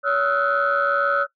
sine tone cluster, 565 / 1284 / 1366 / 1492 Hz, C#5 / E6 / F6 / F#6, +33 / -46 / -39 / +14 cents, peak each -22 dBFS, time 0.03-1.27 s, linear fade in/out 50 ms, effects noise-tail reverb RT60 0.1 s tail -20 dB re dry + tanh soft clip ceiling -10 dBFS

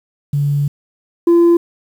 sine tone pair in turn, 143.6 / 341.5 Hz, D3 / F4, -39 / -39 cents, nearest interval octave + minor third, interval 1500 cents, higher second, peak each -12 / -4 dBFS, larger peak second, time 0.33-0.68 / 1.27-1.57 s, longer first, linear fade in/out 5 ms, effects tanh soft clip ceiling -6 dBFS + 7-bit

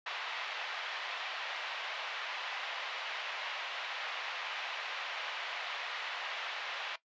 white band-pass noise, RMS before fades -40 dBFS, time 0.06-6.96 s, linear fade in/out 5 ms, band 630 to 3300 Hz, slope 24 dB/octave, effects noise-tail reverb RT60 0.1 s tail -17 dB re dry + resampled to 16000 Hz

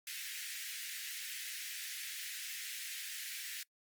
pink high-pass noise, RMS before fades -44 dBFS, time 0.07-3.63 s, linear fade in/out 2 ms, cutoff 1700 Hz, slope 48 dB/octave, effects noise-tail reverb RT60 0.1 s tail -22 dB re dry + Opus 32 kbps

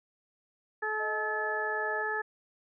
harmonic tone, 430.7 Hz, A4, 37 cents flat, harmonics 1 / 2 / 3 / 4, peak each -36 / -36 / -39 / -32 dBFS, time 0.82-2.22 s, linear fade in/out 10 ms
sine tone with tremolo, 628 Hz, D#5, 16 cents sharp, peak -38 dBFS, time 0.99-2.03 s, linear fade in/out 20 ms, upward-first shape sine, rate 2.4 Hz, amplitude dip 25%
effects none

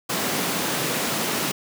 pink high-pass noise, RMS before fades -25 dBFS, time 0.09-1.52 s, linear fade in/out 10 ms, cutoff 150 Hz, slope 24 dB/octave, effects none

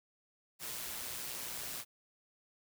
white noise with amplitude modulation, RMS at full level -40 dBFS, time 0.59-1.85 s, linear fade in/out 50 ms, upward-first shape sine, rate 120 Hz, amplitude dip 45%, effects none

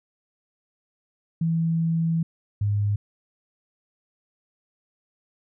sine tone pair in turn, 164.5 / 102.79 Hz, E3 / G#2, -3 / -17 cents, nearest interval minor sixth, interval 814 cents, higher first, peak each -20 / -20 dBFS, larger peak neither, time 1.41-2.23 / 2.61-2.96 s, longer first, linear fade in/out 5 ms, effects none

